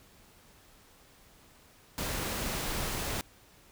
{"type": "noise", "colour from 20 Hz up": "pink", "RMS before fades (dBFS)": -34, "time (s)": [1.98, 3.21], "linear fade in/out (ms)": 0, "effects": ["pink hiss -59 dBFS RMS until 3.71 s"]}